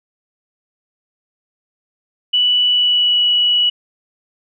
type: tone with pitch glide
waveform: sine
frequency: 2960 to 2936 Hz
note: F#7 to F#7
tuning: 0 to -14 cents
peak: -11 dBFS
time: 2.33-3.7 s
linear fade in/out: 10 ms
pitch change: -14 cents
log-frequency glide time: 2.67-3.21 s
effects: none